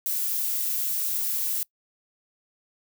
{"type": "noise", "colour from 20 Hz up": "violet", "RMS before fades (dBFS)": -27, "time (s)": [0.06, 1.63], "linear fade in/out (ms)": 0, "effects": ["noise-tail reverb RT60 0.1 s tail -24 dB re dry"]}